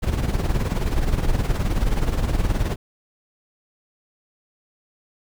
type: noise with tremolo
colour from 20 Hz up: brown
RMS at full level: -18 dBFS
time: 0.02-2.76 s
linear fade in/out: 20 ms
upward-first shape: sine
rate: 19 Hz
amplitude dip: 65%
effects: none